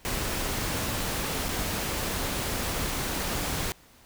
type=noise with dropouts; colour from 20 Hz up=pink; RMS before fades=-30 dBFS; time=0.05-3.72 s; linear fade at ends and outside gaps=0 ms; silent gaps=1.485-1.489 s; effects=pink hiss -56 dBFS RMS until 4.05 s